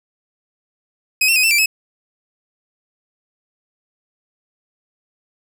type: tone with pitch steps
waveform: sawtooth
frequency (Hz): 2529 / 2707 / 2512 / 2672 / 2345 / 2577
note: D#7 / E7 / D#7 / E7 / D7 / E7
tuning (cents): +28 / +45 / +16 / +23 / -3 / -40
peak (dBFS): -9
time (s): 1.21-1.66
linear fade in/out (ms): 5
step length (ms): 75
effects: none